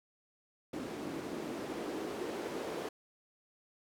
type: noise with band-pass filter sweep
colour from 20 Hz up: white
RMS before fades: -40 dBFS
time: 0.73-2.89 s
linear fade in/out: 5 ms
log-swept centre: 270 to 410 Hz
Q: 2.2
effects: none